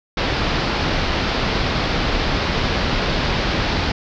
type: low-pass noise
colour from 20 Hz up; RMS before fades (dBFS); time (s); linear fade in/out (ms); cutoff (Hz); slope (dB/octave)
pink; -20; 0.17-3.92; 5; 5100; 48
effects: none